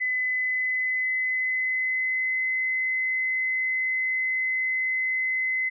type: tone with pitch glide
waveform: sine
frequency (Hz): 2015 to 2041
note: B6 to C7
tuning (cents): +34 to -44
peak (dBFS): -23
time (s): 0-5.7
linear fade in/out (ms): 20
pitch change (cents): +22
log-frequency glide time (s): 0.29-2.48
effects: none